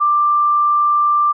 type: tone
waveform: sine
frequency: 1182 Hz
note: D6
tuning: 11 cents sharp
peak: -11 dBFS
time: 0-1.33 s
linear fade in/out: 20 ms
effects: none